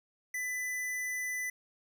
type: tone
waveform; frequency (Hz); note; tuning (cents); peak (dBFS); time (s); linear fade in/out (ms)
square; 1998; B6; +20; -34; 0.34-1.5; 5
effects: none